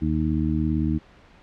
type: harmonic tone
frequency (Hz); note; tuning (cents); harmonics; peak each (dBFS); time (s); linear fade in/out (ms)
77.78; D#2; 0; 1 / 2 / 3 / 4; -26 / -26 / -26 / -26; 0.01-0.99; 20
effects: pink hiss -52 dBFS RMS until 1.42 s + low-pass 3000 Hz 12 dB/octave